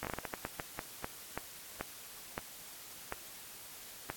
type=slowing click train; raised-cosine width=0.5 ms; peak=-21 dBFS; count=17; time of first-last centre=0.03-4.1 s; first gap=17 ms; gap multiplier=1.31; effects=white hiss -50 dBFS RMS until 4.16 s + AAC 64 kbps